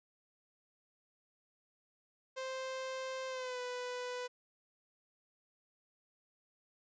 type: tone with pitch glide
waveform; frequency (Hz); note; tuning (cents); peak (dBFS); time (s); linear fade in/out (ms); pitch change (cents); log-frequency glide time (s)
sawtooth; 523.3 to 495.9; C5 to B4; 0 to +7; -35; 2.36-4.28; 20; -93; 3.28-3.6
effects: resampled to 16000 Hz